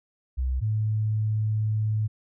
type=tone pair in turn; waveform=sine; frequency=64.2 / 107.97 Hz; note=C2 / A2; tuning=-32 / -32 cents; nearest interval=major sixth; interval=900 cents; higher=second; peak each=-23 / -22 dBFS; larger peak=second; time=0.37-0.61 / 0.61-2.08 s; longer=second; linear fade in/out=20 ms; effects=none